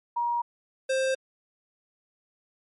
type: tone pair in turn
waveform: sine / square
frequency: 950 / 527.5 Hz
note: A#5 / C5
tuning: +33 / +14 cents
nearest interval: minor seventh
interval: 1019 cents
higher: first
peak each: -24 dBFS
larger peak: neither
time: 0.16-0.42 / 0.89-1.15 s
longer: neither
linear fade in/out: 10 ms
effects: MP3 48 kbps